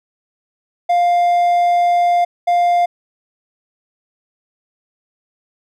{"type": "tone bursts at uneven times", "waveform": "triangle", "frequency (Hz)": 701, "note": "F5", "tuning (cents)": 6, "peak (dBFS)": -9, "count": 2, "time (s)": [[0.89, 2.25], [2.47, 2.86]], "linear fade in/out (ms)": 10, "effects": []}